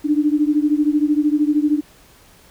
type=beating tone pair; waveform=sine; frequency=293.7 / 306.7 Hz; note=D4 / D#4; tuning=0 / -25 cents; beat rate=13 Hz; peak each=-16 / -18 dBFS; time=0.04-1.81 s; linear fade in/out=20 ms; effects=pink hiss -49 dBFS RMS until 2.5 s